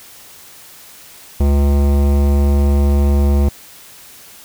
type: tone with hard clipping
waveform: sine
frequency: 70.8 Hz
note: C#2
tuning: 37 cents sharp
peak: -12 dBFS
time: 1.4-3.49 s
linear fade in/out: 5 ms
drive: 17 dB
effects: white hiss -40 dBFS RMS until 4.44 s